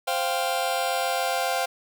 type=chord; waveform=sawtooth; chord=C suspended fourth; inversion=none; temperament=just; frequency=523.3 / 697.7 / 784.9 Hz; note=C5 / F5 / G5; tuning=0 / -2 / +2 cents; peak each=-25 / -23 / -24 dBFS; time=0.07-1.66 s; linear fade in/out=10 ms; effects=none